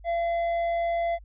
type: tone with tanh clipping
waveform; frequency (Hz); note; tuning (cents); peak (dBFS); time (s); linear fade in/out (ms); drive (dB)
triangle; 681; F5; -44; -25; 0.04-1.19; 50; 11
effects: added 50 Hz sine -45 dBFS peak until 1.24 s + resampled to 8000 Hz